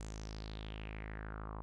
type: tone with low-pass filter sweep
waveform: sawtooth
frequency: 53.3 Hz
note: G#1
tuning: 46 cents sharp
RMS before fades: -45 dBFS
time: 0-1.62 s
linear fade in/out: 0 ms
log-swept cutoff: 7800 to 1000 Hz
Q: 4.5
effects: none